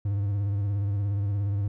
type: tone with vibrato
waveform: triangle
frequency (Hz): 100.7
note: G2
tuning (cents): +47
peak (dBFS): -22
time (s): 0.05-1.68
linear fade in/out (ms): 5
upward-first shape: sine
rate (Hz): 17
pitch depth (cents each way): 50
effects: none